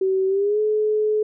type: tone with pitch glide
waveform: sine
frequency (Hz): 380.7 to 427.3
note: F#4 to G#4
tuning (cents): +49 to +49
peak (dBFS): -17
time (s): 0.01-1.23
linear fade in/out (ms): 5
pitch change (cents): +200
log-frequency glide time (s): 0.27-0.6
effects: none

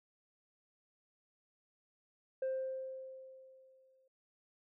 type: tone with exponential decay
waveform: sine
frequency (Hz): 525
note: C5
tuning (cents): +6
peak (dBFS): -30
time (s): 2.42-4.08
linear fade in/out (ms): 5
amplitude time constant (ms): 360
effects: tanh soft clip ceiling -32 dBFS

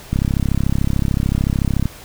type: click train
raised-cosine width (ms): 5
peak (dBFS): -5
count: 59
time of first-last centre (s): 0.13-1.856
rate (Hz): 33.6
effects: pink hiss -39 dBFS RMS until 2.04 s

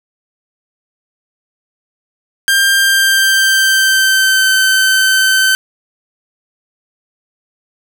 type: tone with pitch glide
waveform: sawtooth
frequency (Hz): 1591 to 1538.6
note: G6 to G6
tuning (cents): +25 to -33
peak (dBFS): -5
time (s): 2.48-5.55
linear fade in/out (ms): 0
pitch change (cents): -58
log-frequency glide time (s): 2.74-4.51
effects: none

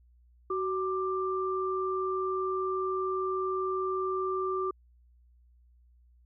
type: tone pair together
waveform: sine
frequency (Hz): 375.7 / 1182.5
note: F#4 / D6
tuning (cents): +26 / +12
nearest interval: octave + minor sixth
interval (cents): 1986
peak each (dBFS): -30 / -32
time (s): 0.5-4.71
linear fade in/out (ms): 5
effects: added 60 Hz sine -58 dBFS peak until 6.25 s

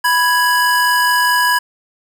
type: tone pair together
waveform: square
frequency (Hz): 987.8 / 1661.2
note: B5 / G#6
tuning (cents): 0 / 0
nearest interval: major sixth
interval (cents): 900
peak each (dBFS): -15 / -15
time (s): 0.04-1.59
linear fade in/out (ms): 10
effects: none

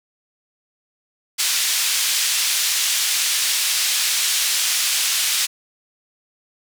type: band-pass noise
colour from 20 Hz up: pink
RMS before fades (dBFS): -20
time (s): 1.38-5.47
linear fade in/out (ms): 20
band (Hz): 3100 to 11000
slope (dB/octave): 12
effects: none

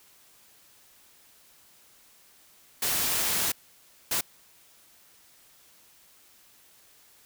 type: noise bursts at uneven times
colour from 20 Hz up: white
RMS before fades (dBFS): -27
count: 2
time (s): 2.82-3.52 / 4.11-4.21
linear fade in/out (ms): 5
effects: white hiss -58 dBFS RMS until 7.25 s

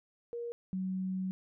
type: tone pair in turn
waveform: sine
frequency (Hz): 472.5 / 187.51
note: A#4 / F#3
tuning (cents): +23 / +23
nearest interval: octave + major third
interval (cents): 1600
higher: first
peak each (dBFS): -36 / -32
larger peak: second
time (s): 0.33-0.52 / 0.73-1.31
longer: second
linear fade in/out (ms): 0
effects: none

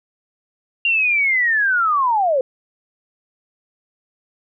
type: linear sweep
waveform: sine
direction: down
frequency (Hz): 2794 to 496.4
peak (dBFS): -14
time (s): 0.85-2.41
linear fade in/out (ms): 2
effects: none

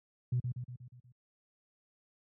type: tone with echo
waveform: sine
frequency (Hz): 123.47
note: B2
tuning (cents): 0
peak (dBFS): -26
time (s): 0.32-0.4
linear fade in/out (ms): 5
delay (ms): 120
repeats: 6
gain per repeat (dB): -5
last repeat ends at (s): 1.12
effects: tanh soft clip ceiling -22 dBFS + high-pass 80 Hz 12 dB/octave

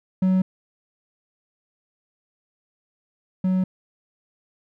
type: tone pair in turn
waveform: triangle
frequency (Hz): 186.9 / 186.06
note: F#3 / F#3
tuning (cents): +18 / +10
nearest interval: unison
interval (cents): 8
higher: first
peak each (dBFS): -14 / -16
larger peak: first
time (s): 0.22-0.42 / 3.44-3.64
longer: neither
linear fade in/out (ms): 5
effects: none

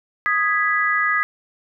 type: chord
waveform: sine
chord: G# minor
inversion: second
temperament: equal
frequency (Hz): 1244.5 / 1661.2 / 1975.5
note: D#6 / G#6 / B6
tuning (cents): 0 / 0 / 0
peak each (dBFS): -21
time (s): 0.26-1.23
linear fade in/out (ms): 0
effects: none

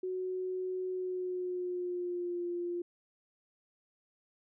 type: tone with pitch glide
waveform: sine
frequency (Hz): 370 to 349.2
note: F#4 to F4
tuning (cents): 0 to 0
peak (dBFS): -33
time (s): 0.03-2.82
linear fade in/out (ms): 5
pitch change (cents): -100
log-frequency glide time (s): 0.9-2.46
effects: none

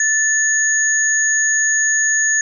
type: tone pair together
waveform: sine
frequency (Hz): 1760 / 6678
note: A6 / G#8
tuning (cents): 0 / +9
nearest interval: octave + major seventh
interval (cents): 2309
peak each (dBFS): -16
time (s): 0-2.41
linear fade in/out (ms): 2
effects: none

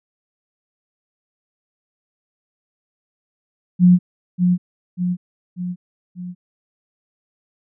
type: tone with echo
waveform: sine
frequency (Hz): 179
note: F3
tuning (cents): +43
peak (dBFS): -7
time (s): 3.79-3.99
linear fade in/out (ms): 50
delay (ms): 590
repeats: 4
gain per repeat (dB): -5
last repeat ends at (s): 6.35
effects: none

